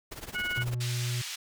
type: noise with tremolo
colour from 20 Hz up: pink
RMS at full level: -38 dBFS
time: 0.11-0.75 s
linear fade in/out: 10 ms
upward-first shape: triangle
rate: 18 Hz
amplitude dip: 90%
type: harmonic tone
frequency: 731 Hz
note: F#5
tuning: 21 cents flat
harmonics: 2 / 3 / 4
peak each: -31 / -35 / -37 dBFS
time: 0.34-0.64 s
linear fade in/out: 20 ms
type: tone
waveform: triangle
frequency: 121.9 Hz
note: B2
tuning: 22 cents flat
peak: -27 dBFS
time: 0.57-1.22 s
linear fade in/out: 10 ms
type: band-pass noise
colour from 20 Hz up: white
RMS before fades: -38 dBFS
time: 0.8-1.36 s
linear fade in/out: 10 ms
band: 1800 to 5800 Hz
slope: 12 dB/octave
effects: none